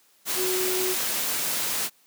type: tone in noise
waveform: sine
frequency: 370 Hz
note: F#4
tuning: in tune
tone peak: -26 dBFS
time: 0.35-0.96 s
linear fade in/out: 50 ms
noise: white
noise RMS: -27 dBFS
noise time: 0.25-1.9 s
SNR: -2 dB
effects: white hiss -61 dBFS RMS until 2.06 s + high-pass 150 Hz 12 dB/octave